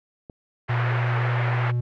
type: click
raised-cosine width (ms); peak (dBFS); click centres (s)
2; -27; 0.298
type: band-pass noise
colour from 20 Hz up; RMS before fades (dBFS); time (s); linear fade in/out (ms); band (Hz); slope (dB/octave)
white; -30; 0.68-1.72; 20; 430 to 2000; 24
type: tone with pitch glide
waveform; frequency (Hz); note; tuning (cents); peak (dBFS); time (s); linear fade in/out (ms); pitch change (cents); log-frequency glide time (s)
triangle; 120 to 120.97; B2 to B2; -49 to -35; -19; 0.69-1.81; 10; +14; 0.84-1.08
effects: none